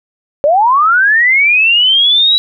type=linear sweep; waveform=sine; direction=up; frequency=550 to 3924 Hz; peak=-6 dBFS; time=0.44-2.38 s; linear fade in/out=0 ms; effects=none